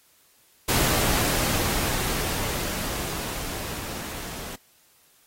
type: noise with level ramp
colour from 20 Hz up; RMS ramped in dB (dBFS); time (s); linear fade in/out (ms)
pink; -22 to -37; 0.68-4.56; 10
effects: white hiss -60 dBFS RMS until 5.26 s + AAC 48 kbps